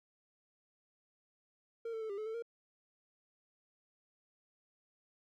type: tone with pitch steps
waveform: triangle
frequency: 460 / 446.2 / 439.2 / 398.5 / 431.1 / 444 / 465.3 Hz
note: A#4 / A4 / A4 / G4 / A4 / A4 / A#4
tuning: -23 / +24 / -3 / +28 / -35 / +16 / -3 cents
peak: -36 dBFS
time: 1.85-2.424 s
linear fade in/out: 5 ms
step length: 82 ms
effects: none